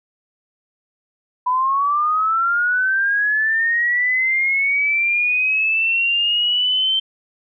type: linear sweep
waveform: sine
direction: up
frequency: 987.8 to 3120 Hz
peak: -15 dBFS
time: 1.46-7 s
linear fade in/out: 10 ms
effects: none